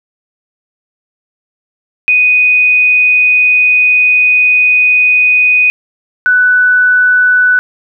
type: tone pair in turn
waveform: sine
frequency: 2489 / 1490.3 Hz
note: D#7 / F#6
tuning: 0 / +12 cents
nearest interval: major sixth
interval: 888 cents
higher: first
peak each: -5 dBFS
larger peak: neither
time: 2.08-5.7 / 6.26-7.59 s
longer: first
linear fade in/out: 0 ms
effects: none